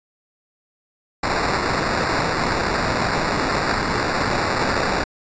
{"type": "noise with sample-and-hold", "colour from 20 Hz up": "white", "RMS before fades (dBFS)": -21, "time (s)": [1.23, 5.04], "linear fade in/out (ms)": 5, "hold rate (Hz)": 3150, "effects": ["resampled to 16000 Hz"]}